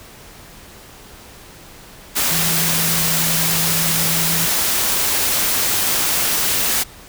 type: tone in noise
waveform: sine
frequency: 164.81 Hz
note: E3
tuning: in tune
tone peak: -24 dBFS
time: 2.3-4.47 s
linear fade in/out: 20 ms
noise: white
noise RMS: -18 dBFS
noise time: 2.15-6.84 s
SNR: -9 dB
effects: pink hiss -41 dBFS RMS until 7.08 s